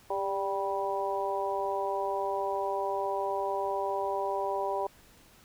harmonic tone with a mistuned harmonic, 195.4 Hz, G3, 5 cents flat, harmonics 2 / 3 / 4 / 5, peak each -34 / -34 / -34 / -34 dBFS, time 0.1-4.87 s, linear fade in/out 5 ms, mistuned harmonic 2, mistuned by +27 cents, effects pink hiss -58 dBFS RMS until 5.44 s

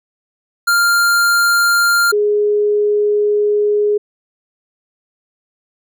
square / sine tone pair in turn, 1396.9 / 416.1 Hz, F6 / G#4, 0 / +3 cents, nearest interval octave + major sixth, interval 2097 cents, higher first, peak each -11 dBFS, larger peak neither, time 0.67-2.12 / 2.12-3.98 s, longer second, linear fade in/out 10 ms, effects none

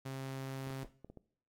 sawtooth tone, 134 Hz, C3, 42 cents sharp, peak -36 dBFS, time 0.05-0.84 s, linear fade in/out 10 ms
clicks, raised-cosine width 2 ms, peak -37 dBFS, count 6, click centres 0.672 / 0.705 / 0.847 / 1.046 / 1.1 / 1.173 s
brown noise with exponential decay, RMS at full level -46 dBFS, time 0.83-0.97 s, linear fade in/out 0 ms, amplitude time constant 29 ms
effects noise-tail reverb RT60 0.6 s tail -20 dB re dry + AAC 64 kbps

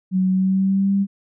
sine tone with pitch glide, 186.7 to 197.57 Hz, F#3 to G3, +16 to +14 cents, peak -15 dBFS, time 0.11-1.07 s, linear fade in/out 50 ms, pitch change +98 cents, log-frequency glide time 0.3-0.94 s, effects none

